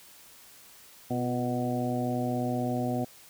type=harmonic tone with a mistuned harmonic; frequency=123.47 Hz; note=B2; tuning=in tune; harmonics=1 / 2 / 3 / 4 / 5 / 6; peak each=-33 / -30 / -38 / -38 / -36 / -35 dBFS; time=1.1-3.05 s; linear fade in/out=10 ms; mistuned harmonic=3; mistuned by=-54 cents; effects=white hiss -53 dBFS RMS until 3.29 s